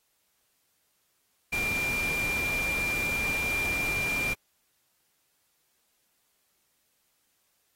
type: tone in noise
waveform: sine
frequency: 2384 Hz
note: D7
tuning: 25 cents sharp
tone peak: -27 dBFS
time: 1.52-4.34 s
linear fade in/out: 10 ms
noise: pink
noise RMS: -36 dBFS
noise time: 1.52-4.34 s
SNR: +6 dB
effects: white hiss -72 dBFS RMS until 7.75 s + AAC 48 kbps